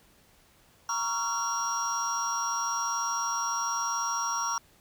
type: tone cluster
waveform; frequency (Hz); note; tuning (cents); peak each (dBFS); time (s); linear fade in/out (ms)
triangle; 937 / 1116 / 1369 / 5660; A#5 / C#6 / F6 / F8; +9 / +11 / -35 / +22; -31; 0.89-4.58; 2
effects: tanh soft clip ceiling -18 dBFS + pink hiss -61 dBFS RMS until 4.8 s